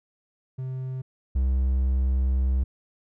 triangle tone pair in turn, 130 / 65 Hz, C3 / C2, -11 / -11 cents, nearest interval octave, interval 1200 cents, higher first, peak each -27 / -18 dBFS, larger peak second, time 0.58-1.02 / 1.35-2.64 s, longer second, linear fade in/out 10 ms, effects none

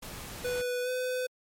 pink noise, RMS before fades -42 dBFS, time 0.02-0.62 s, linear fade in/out 10 ms
square tone with pitch glide, 493.9 to 505.2 Hz, B4 to B4, 0 to +39 cents, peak -30 dBFS, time 0.44-1.27 s, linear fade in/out 10 ms, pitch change +39 cents, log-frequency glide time 0.83-0.89 s
effects MP3 64 kbps

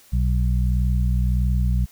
harmonic tone, 61.6 Hz, B1, 4 cents flat, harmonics 1 / 2 / 3, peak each -18 / -24 / -28 dBFS, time 0.12-1.86 s, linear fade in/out 20 ms, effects white hiss -52 dBFS RMS until 1.91 s

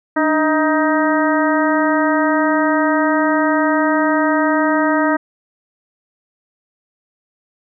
harmonic tone with a mistuned harmonic, 313.7 Hz, D#4, 14 cents sharp, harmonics 1 / 2 / 3 / 4 / 5 / 6, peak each -16 / -19 / -21 / -22 / -23 / -24 dBFS, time 0.16-5.17 s, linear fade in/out 10 ms, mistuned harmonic 1, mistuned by -76 cents, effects none

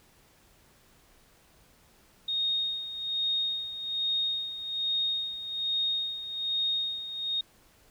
sine tone with tremolo, 3714 Hz, A#7, 7 cents flat, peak -25 dBFS, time 2.28-7.41 s, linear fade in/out 5 ms, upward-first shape sine, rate 1.2 Hz, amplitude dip 70%, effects pink hiss -61 dBFS RMS until 7.9 s

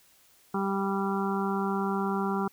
harmonic tone, 196 Hz, G3, in tune, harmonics 1 / 2 / 4 / 5 / 6 / 7, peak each -29 / -32 / -35 / -36 / -37 / -37 dBFS, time 0.54-2.48 s, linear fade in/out 5 ms, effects white hiss -61 dBFS RMS until 2.52 s

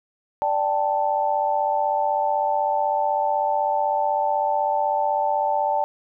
sine chord, D suspended fourth, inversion none, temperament equal, 587.3 / 784 / 880 Hz, D5 / G5 / A5, 0 / 0 / 0 cents, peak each -25 / -24 / -22 dBFS, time 0.42-5.84 s, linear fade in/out 0 ms, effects none

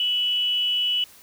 sine tone with frequency modulation, 2960 Hz, F#7, in tune, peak -20 dBFS, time 0-1.04 s, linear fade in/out 2 ms, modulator 356 Hz, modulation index 0.22, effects white hiss -50 dBFS RMS until 1.22 s

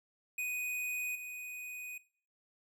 square tone with level steps, 2489 Hz, D#7, in tune, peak -35 / -42 dBFS, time 0.38-1.98 s, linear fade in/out 5 ms, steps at 1.15 s, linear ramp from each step 5 ms, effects noise-tail reverb RT60 0.5 s tail -19 dB re dry

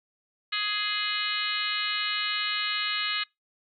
harmonic tone with a mistuned harmonic, 417.4 Hz, G#4, 9 cents sharp, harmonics 3 / 4 / 5 / 6 / 7 / 8 / 9 / 10, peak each -35 / -35 / -34 / -36 / -33 / -39 / -35 / -34 dBFS, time 0.52-3.24 s, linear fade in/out 10 ms, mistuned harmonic 7, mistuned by +16 cents, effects noise-tail reverb RT60 0.2 s tail -26 dB re dry

